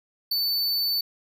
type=tone; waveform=square; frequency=4510 Hz; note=C#8; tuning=29 cents sharp; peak=-23 dBFS; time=0.31-1.01 s; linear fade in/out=5 ms; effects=none